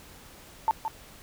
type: tone with echo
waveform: sine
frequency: 888 Hz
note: A5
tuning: 16 cents sharp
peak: -19 dBFS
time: 0.68-0.71 s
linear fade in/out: 0 ms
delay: 170 ms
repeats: 1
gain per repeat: -8 dB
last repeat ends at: 0.88 s
effects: pink hiss -50 dBFS RMS until 1.22 s